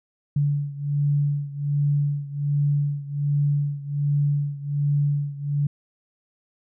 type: beating tone pair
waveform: sine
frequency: 143.8 / 145.1 Hz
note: D3 / D3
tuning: -36 / -21 cents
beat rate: 1.3 Hz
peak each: -22 / -25 dBFS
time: 0.36-5.67 s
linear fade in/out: 5 ms
effects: none